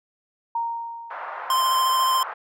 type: tone with exponential decay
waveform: sine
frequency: 929 Hz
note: A#5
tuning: 6 cents flat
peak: -21 dBFS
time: 0.55-1.93 s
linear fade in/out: 5 ms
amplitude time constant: 300 ms
type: band-pass noise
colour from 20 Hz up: white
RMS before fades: -34 dBFS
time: 1.1-2.34 s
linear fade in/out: 10 ms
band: 670 to 1400 Hz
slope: 24 dB/octave
type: tone with vibrato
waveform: square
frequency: 1043 Hz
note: C6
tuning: 6 cents flat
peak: -19 dBFS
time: 1.5-2.23 s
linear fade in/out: 2 ms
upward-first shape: sine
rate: 14 Hz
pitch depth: 16 cents each way
effects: none